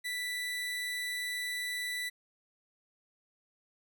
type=tone; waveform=30% pulse; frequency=1975.5 Hz; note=B6; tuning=in tune; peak=-31 dBFS; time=0.04-2.1 s; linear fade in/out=20 ms; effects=none